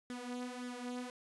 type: tone with flanger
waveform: sawtooth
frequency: 247.2 Hz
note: B3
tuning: 2 cents sharp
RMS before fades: -43 dBFS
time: 0.1-1.1 s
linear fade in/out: 0 ms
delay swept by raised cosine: 0.56 to 4.36 ms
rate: 1.8 Hz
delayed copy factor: +0.65
effects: resampled to 24000 Hz